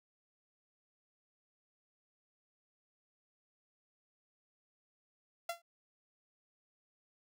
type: tone with exponential decay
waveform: sawtooth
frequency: 683 Hz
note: F5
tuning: 39 cents flat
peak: -29 dBFS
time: 5.49-5.62 s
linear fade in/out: 5 ms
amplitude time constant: 27 ms
effects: none